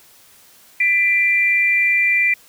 sine tone pair together, 1990 / 2367 Hz, B6 / D7, +13 / +13 cents, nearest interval minor third, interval 300 cents, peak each -17 / -15 dBFS, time 0.8-2.34 s, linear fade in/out 5 ms, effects white hiss -49 dBFS RMS until 2.48 s

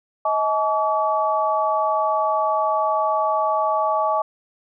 sine tone cluster, 634 / 855 / 1142 Hz, D#5 / A5 / D6, +32 / -50 / -49 cents, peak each -22 dBFS, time 0.25-4.22 s, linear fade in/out 5 ms, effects none

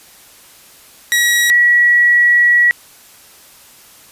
sawtooth / sine tone pair in turn, 1916 / 1928.2 Hz, A#6 / B6, +47 / -42 cents, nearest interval unison, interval 11 cents, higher second, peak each -7 dBFS, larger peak neither, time 1.12-1.5 / 1.5-2.71 s, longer second, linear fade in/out 0 ms, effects white hiss -43 dBFS RMS until 4.11 s + resampled to 32000 Hz

